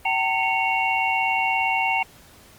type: tone cluster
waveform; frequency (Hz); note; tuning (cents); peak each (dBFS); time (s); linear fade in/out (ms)
sine; 768 / 905 / 2207 / 2760; G5 / A5 / C#7 / F7; -36 / +48 / -8 / -21; -25; 0.05-2.03; 5
effects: pink hiss -50 dBFS RMS until 2.58 s + Opus 32 kbps